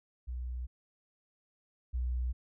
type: tone pair in turn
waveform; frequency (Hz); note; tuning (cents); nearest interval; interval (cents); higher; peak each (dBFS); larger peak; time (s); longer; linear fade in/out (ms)
sine; 61.74 / 61.74; B1 / B1; 0 / 0; unison; 0; neither; -35 / -30; second; 0.27-0.67 / 1.93-2.33; neither; 20
effects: none